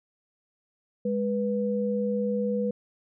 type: tone pair together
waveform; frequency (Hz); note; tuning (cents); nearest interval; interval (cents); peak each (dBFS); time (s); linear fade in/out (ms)
sine; 206.2 / 490.4; G#3 / B4; -12 / -12; octave + minor third; 1500; -27; 1.05-2.71; 5
effects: none